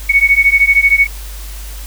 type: beating tone pair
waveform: sine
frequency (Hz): 2217 / 2230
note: C#7 / C#7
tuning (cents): 0 / +10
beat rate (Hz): 13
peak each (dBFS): -10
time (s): 0.09-1.07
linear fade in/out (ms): 10
effects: added 50 Hz sine -25 dBFS peak until 1.86 s + white hiss -34 dBFS RMS until 1.86 s